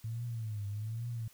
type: tone with vibrato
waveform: sine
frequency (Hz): 110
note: A2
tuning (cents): 0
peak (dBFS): -35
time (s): 0.04-1.28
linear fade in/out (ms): 5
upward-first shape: triangle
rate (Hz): 1.2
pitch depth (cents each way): 160
effects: white hiss -62 dBFS RMS until 1.33 s